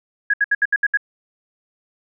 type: tone bursts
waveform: sine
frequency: 1661.2 Hz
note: G#6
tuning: in tune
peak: -13 dBFS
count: 7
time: 0.3-0.973 s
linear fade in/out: 5 ms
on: 37 ms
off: 69 ms
effects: none